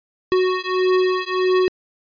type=beating tone pair; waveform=square; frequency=369 / 370.6 Hz; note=F#4 / F#4; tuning=-5 / +3 cents; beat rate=1.6 Hz; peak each=-20 / -20 dBFS; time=0.32-1.68 s; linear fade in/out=0 ms; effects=resampled to 11025 Hz